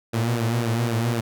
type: tone with flanger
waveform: sawtooth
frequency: 116.54 Hz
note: A#2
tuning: in tune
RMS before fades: -23 dBFS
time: 0.13-1.21 s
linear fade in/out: 10 ms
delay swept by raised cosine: 0.92 to 6.82 ms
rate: 3.9 Hz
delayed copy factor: -0.7
effects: none